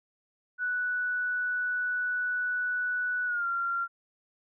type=tone with pitch glide; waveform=sine; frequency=1480 to 1380.9 Hz; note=F#6 to F6; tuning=0 to -20 cents; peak=-27 dBFS; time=0.58-3.88 s; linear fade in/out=50 ms; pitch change=-120 cents; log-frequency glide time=3.26-3.46 s; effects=none